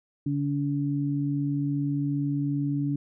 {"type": "tone pair together", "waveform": "sine", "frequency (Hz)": [142.8, 285.3], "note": ["D3", "C#4"], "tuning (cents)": [-48, 50], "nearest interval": "octave", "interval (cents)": 1198, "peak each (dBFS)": -27, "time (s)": [0.26, 2.96], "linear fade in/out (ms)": 5, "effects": []}